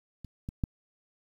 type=clicks; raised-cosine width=5 ms; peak=-30 / -23 / -15 dBFS; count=3; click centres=0.247 / 0.489 / 0.638 s; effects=9-bit